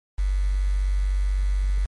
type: tone with quantisation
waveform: sine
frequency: 48.09 Hz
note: G1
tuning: 32 cents flat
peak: -19 dBFS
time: 0.18-1.86 s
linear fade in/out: 10 ms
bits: 7
effects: MP3 48 kbps